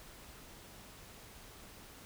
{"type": "silence", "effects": ["pink hiss -54 dBFS RMS until 2.05 s"]}